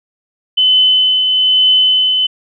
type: tone with tremolo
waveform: sine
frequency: 3030 Hz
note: F#7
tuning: 40 cents sharp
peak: -6 dBFS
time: 0.57-2.27 s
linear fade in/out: 10 ms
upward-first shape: triangle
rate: 1.1 Hz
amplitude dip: 40%
effects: none